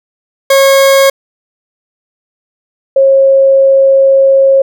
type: tone pair in turn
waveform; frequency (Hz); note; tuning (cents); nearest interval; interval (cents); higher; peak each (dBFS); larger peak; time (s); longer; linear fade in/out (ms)
40% pulse / sine; 545 / 541.5; C#5 / C#5; -29 / -41; unison; 12; first; -3; neither; 0.5-1.1 / 2.96-4.62; second; 5
effects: none